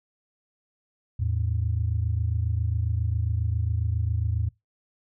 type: tone pair together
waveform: sine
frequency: 81.73 / 109.1 Hz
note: E2 / A2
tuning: -14 / -14 cents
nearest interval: perfect fourth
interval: 500 cents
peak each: -25 dBFS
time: 1.19-4.49 s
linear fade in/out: 10 ms
effects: noise-tail reverb RT60 0.2 s tail -24 dB re dry + tanh soft clip ceiling -15 dBFS